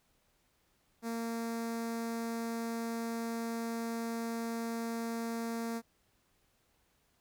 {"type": "tone with notch filter", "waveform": "sawtooth", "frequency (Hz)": 230, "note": "A#3", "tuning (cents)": -23, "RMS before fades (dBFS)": -37, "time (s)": [1.02, 5.82], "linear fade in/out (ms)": 50, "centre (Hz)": 3000, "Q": 1.4, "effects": ["pink hiss -73 dBFS RMS until 7.2 s"]}